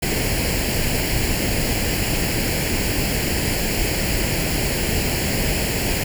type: noise with comb filter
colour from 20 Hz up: pink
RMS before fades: -21 dBFS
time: 0.02-6.04 s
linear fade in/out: 10 ms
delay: 0.41 ms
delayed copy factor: +0.7
effects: none